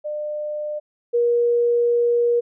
sine tone pair in turn, 600 / 476 Hz, D5 / A#4, +37 / +36 cents, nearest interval major third, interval 401 cents, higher first, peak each -24 / -15 dBFS, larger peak second, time 0.04-0.8 / 1.13-2.41 s, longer second, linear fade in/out 20 ms, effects none

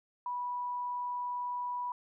sine tone, 981 Hz, B5, 12 cents flat, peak -33 dBFS, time 0.26-1.92 s, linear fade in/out 2 ms, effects none

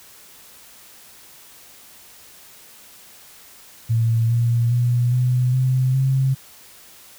sine tone with pitch steps, 114.3 / 117.85 / 121.52 / 125.29 / 129.19 / 133.21 Hz, A#2 / A#2 / B2 / B2 / C3 / C3, -34 / +19 / -28 / +25 / -22 / +31 cents, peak -15 dBFS, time 3.89-6.35 s, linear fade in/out 20 ms, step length 410 ms, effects white hiss -46 dBFS RMS until 7.18 s

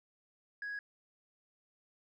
sine tone, 1661.2 Hz, G#6, in tune, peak -36 dBFS, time 0.62-0.79 s, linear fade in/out 2 ms, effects tanh soft clip ceiling -36 dBFS

